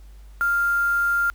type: tone with quantisation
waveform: sine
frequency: 1396.9 Hz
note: F6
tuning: in tune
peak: -18 dBFS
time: 0.41-1.3 s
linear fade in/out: 0 ms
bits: 6
effects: added 50 Hz sine -41 dBFS peak until 1.34 s + pink hiss -59 dBFS RMS until 1.34 s